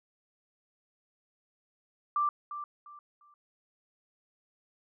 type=tone with echo; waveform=sine; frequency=1177 Hz; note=D6; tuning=3 cents sharp; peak=-25 dBFS; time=2.16-2.29 s; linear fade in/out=2 ms; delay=350 ms; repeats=3; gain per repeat=-11 dB; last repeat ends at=3.34 s; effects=none